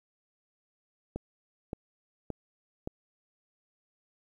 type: click train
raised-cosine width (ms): 2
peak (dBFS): -21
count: 4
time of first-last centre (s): 1.16-2.874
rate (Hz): 1.75
effects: 10-bit